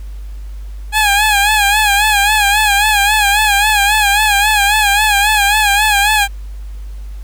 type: tone with vibrato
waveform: 15% pulse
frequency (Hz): 830.6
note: G#5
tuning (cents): 0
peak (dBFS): -3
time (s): 0.92-6.28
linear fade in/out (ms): 50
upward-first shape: sine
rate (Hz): 3.7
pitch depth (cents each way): 75
effects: added 50 Hz sine -24 dBFS peak until 7.23 s + pink hiss -48 dBFS RMS until 7.23 s